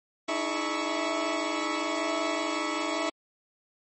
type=tone cluster; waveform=20% pulse; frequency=302.2 / 327.5 / 420.6 / 656 / 1112 Hz; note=D4 / E4 / G#4 / E5 / C#6; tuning=+50 / -11 / +22 / -9 / +5 cents; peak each=-28 / -28 / -33 / -30 / -29 dBFS; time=0.28-3.1 s; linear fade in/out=10 ms; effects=MP3 32 kbps